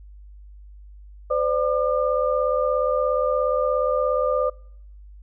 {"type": "tone cluster", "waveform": "sine", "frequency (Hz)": [512, 589, 1202], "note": ["C5", "D5", "D6"], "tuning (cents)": [-38, 5, 40], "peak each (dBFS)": [-22, -23, -26], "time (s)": [1.3, 4.5], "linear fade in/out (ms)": 10, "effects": ["noise-tail reverb RT60 0.7 s tail -26 dB re dry", "added 50 Hz sine -41 dBFS peak until 5.22 s"]}